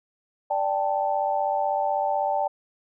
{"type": "chord", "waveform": "sine", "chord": "D suspended fourth", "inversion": "none", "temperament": "equal", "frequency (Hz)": [587.3, 784, 880], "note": ["D5", "G5", "A5"], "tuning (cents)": [0, 0, 0], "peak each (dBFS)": [-27, -25, -27], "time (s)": [0.5, 2.48], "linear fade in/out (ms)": 10, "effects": []}